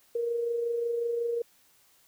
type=tone with amplitude modulation; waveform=sine; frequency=470 Hz; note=A#4; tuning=14 cents sharp; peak=-25 dBFS; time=0.15-1.42 s; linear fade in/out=5 ms; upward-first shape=sine; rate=25.5 Hz; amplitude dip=40%; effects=white hiss -63 dBFS RMS until 2.07 s